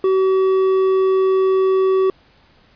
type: tone with hard clipping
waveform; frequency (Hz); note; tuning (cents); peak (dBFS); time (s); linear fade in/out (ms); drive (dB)
triangle; 380; F#4; +46; -14; 0.04-2.1; 2; 9
effects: pink hiss -53 dBFS RMS until 2.75 s + resampled to 11025 Hz